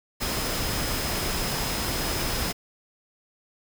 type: tone in noise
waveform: sine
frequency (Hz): 5090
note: D#8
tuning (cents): +39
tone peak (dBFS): -36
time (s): 0.2-2.53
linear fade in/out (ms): 20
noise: pink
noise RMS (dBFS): -28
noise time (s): 0.2-2.53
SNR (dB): -11
effects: none